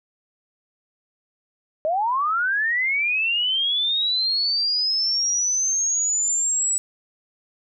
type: linear sweep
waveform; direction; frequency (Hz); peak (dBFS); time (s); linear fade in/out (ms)
sine; up; 600 to 7902; -19; 1.85-6.78; 0
effects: none